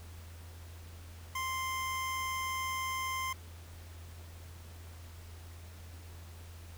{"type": "tone", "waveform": "25% pulse", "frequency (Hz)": 1046.5, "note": "C6", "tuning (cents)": 0, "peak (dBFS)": -30, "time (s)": [1.35, 3.33], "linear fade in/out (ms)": 5, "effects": ["added 84 Hz sine -47 dBFS peak until 6.77 s", "pink hiss -56 dBFS RMS until 6.77 s"]}